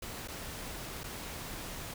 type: noise with dropouts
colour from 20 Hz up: pink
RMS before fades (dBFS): -42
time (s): 0.02-1.94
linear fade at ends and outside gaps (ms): 5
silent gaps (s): 0.276-0.283 / 1.035-1.04
effects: none